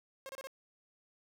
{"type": "tone bursts", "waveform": "sawtooth", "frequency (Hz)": 537, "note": "C5", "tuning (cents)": 45, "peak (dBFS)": -39, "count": 4, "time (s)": [0.26, 0.471], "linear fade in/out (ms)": 0, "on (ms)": 31, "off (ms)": 29, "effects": []}